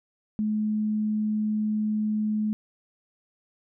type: tone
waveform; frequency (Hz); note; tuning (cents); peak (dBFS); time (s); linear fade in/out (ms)
sine; 213.6; G#3; +49; -23; 0.39-2.53; 0
effects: none